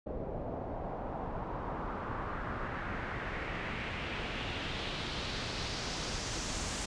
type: noise with low-pass filter sweep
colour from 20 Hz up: pink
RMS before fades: -38 dBFS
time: 0.06-6.86 s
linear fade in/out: 10 ms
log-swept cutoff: 560 to 7500 Hz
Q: 2
effects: resampled to 22050 Hz